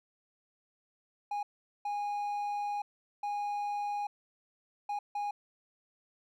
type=tone bursts at uneven times; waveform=triangle; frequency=822 Hz; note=G#5; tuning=18 cents flat; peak=-30 dBFS; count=5; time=1.31-1.43 / 1.85-2.82 / 3.23-4.07 / 4.89-4.99 / 5.15-5.31 s; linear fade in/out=5 ms; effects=none